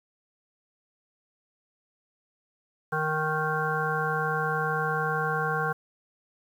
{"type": "harmonic tone", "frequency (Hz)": 155.56, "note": "D#3", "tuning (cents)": 0, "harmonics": [1, 3, 5, 7, 9, 10], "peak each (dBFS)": [-32, -32, -32, -32, -32, -32], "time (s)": [2.92, 5.73], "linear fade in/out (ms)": 10, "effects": ["9-bit"]}